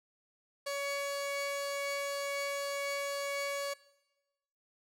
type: tone pair together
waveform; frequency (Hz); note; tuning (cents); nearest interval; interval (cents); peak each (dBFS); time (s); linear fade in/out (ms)
sawtooth; 563 / 2250; C#5 / C#7; +27 / +25; 2 octaves; 2398; -31 / -37; 0.66-3.74; 10
effects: noise-tail reverb RT60 1.0 s tail -20 dB re dry + low-pass 12000 Hz 12 dB/octave